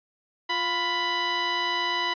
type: tone pair together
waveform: 15% pulse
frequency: 350.4 / 991.1 Hz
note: F4 / B5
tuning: +6 / +6 cents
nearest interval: octave + tritone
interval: 1800 cents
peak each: -27 / -18 dBFS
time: 0.49-2.14 s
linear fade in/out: 10 ms
effects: resampled to 11025 Hz